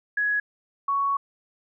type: tone pair in turn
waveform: sine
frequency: 1675 / 1115 Hz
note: G#6 / C#6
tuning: +14 / +10 cents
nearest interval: perfect fifth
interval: 704 cents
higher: first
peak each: -21 / -21 dBFS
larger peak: neither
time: 0.17-0.4 / 0.88-1.17 s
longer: second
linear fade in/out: 5 ms
effects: none